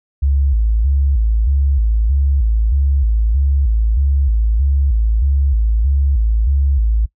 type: tone with vibrato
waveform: sine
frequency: 61.6 Hz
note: B1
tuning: 4 cents flat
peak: -11 dBFS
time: 0.22-7.06 s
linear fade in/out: 10 ms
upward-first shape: square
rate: 1.6 Hz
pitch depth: 200 cents each way
effects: noise-tail reverb RT60 0.1 s tail -22 dB re dry